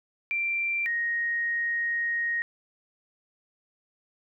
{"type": "tone pair in turn", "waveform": "sine", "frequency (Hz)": [2358, 1871.5], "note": ["D7", "A#6"], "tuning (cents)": [6, 6], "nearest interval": "major third", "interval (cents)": 400, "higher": "first", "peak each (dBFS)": -25, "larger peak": "neither", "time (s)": [[0.31, 0.86], [0.86, 2.42]], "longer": "second", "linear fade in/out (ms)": 0, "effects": []}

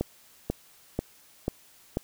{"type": "click train", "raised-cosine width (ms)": 2, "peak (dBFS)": -13, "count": 5, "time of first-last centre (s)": [0.01, 1.971], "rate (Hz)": 2.04, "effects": ["white hiss -57 dBFS RMS until 2.03 s"]}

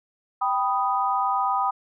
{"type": "chord", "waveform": "sine", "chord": "G augmented", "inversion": "none", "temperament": "equal", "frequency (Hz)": [784, 987.8, 1244.5], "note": ["G5", "B5", "D#6"], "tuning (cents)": [0, 0, 0], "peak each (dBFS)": -25, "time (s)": [0.41, 1.71], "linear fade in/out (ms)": 10, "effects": []}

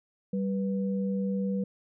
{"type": "tone pair together", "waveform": "sine", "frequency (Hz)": [194.2, 489.4], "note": ["G3", "B4"], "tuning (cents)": [-16, -16], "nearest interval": "octave + major third", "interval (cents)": 1600, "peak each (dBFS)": [-27, -35], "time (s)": [0.33, 1.64], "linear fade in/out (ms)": 5, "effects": []}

